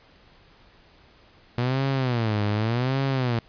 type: tone with vibrato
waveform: sawtooth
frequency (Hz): 118.8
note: A#2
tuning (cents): +33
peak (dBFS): -18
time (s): 1.58-3.39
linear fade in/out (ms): 0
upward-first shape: sine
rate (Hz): 0.86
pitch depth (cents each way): 240
effects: pink hiss -55 dBFS RMS until 3.48 s + resampled to 11025 Hz